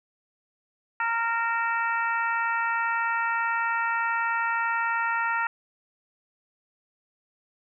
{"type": "harmonic tone with a mistuned harmonic", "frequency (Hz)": 461.6, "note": "A#4", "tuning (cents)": -17, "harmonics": [2, 3, 4, 5, 6], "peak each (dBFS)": [-28, -27, -30, -39, -37], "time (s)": [1, 5.47], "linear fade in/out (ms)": 2, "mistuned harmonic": 6, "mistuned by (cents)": -80, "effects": []}